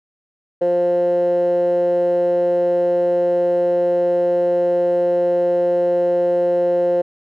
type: tone with band-pass filter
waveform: 15% pulse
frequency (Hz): 175.7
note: F3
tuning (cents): +11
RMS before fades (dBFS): -17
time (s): 0.61-7.02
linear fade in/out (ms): 10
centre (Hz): 490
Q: 7.7
effects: none